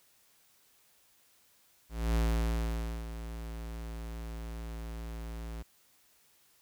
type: tone with ADSR envelope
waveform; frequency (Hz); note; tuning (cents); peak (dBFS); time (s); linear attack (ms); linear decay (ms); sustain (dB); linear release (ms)
square; 56.4; A1; +44; -26; 1.89-5.63; 260; 900; -13; 13
effects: white hiss -66 dBFS RMS until 6.61 s